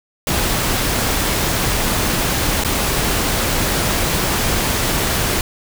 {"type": "noise with dropouts", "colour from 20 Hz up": "pink", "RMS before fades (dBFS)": -18, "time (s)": [0.27, 5.41], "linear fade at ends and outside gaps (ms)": 2, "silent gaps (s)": [2.638, 2.647], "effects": []}